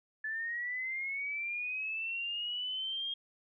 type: linear sweep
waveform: sine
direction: up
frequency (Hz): 1731 to 3248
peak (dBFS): -34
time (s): 0.24-3.14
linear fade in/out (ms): 5
effects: none